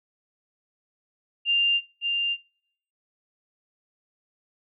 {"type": "tone with echo", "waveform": "sine", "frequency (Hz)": 2794, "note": "F7", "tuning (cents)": 0, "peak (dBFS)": -19, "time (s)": [1.45, 1.81], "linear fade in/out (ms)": 50, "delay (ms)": 560, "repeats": 1, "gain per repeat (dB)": -4, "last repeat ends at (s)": 2.37, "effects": ["noise-tail reverb RT60 0.7 s tail -24 dB re dry"]}